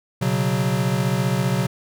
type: chord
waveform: square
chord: B suspended second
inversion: none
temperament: equal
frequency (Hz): 123.47 / 138.59 / 185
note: B2 / C#3 / F#3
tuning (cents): 0 / 0 / 0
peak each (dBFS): -24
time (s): 0.21-1.67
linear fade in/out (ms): 10
effects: none